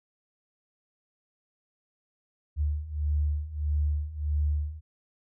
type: beating tone pair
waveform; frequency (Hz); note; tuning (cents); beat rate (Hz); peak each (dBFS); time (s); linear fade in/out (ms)
sine; 73.42 / 75.02; D2 / D2; 0 / +37; 1.6; -30 / -27; 2.56-4.81; 50
effects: none